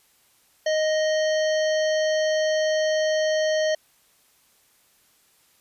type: harmonic tone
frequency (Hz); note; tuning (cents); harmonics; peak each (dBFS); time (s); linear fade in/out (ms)
622.3; D#5; 0; 1 / 3 / 5 / 7 / 9 / 10; -20 / -30 / -34 / -37 / -39 / -40; 0.66-3.75; 5
effects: white hiss -61 dBFS RMS until 5.6 s + resampled to 32000 Hz